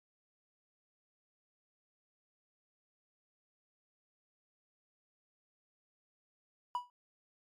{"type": "tone with exponential decay", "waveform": "triangle", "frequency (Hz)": 980, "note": "B5", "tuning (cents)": -14, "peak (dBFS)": -27, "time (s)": [6.75, 6.9], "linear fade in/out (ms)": 1, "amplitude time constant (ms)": 32, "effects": ["MP3 64 kbps"]}